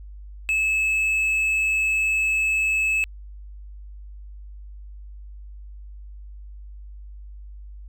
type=tone with hard clipping; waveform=sine; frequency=2599 Hz; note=E7; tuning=25 cents flat; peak=-20 dBFS; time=0.49-3.04 s; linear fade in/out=0 ms; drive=3 dB; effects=added 50 Hz sine -37 dBFS peak until 7.88 s